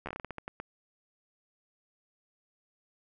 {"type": "slowing click train", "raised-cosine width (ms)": 0.5, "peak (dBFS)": -23, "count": 12, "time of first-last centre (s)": [0.06, 0.6], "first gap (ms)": 12, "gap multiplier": 1.26, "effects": []}